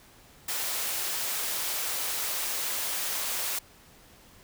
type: high-pass noise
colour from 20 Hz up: white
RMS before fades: -31 dBFS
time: 0.48-3.59 s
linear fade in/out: 5 ms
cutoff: 420 Hz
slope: 12 dB/octave
effects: pink hiss -55 dBFS RMS until 4.43 s